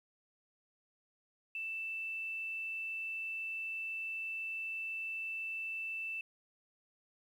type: tone with quantisation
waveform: sine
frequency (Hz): 2654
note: E7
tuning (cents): +11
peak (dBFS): -37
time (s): 1.55-6.21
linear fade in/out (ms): 2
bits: 11
effects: none